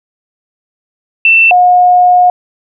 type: tone pair in turn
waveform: sine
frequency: 2677 / 720 Hz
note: E7 / F#5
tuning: +26 / -47 cents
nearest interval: octave + major seventh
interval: 2273 cents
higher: first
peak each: -3 / -3 dBFS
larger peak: neither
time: 1.25-1.51 / 1.51-2.3 s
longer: second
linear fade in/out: 2 ms
effects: none